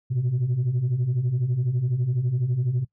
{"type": "beating tone pair", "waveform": "sine", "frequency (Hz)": [115.7, 127.7], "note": ["A#2", "C3"], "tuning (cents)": [-13, -42], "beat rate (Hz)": 12, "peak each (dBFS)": [-26, -20], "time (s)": [0.1, 2.85], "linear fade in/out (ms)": 20, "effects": ["noise-tail reverb RT60 0.1 s tail -21 dB re dry", "tanh soft clip ceiling -18 dBFS"]}